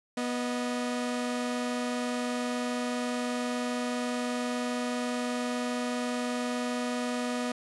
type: tone pair together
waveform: sawtooth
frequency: 245 / 622 Hz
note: B3 / D#5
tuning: -14 / -1 cents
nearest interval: octave + major third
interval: 1613 cents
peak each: -26 / -33 dBFS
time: 0.17-7.52 s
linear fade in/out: 5 ms
effects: resampled to 24000 Hz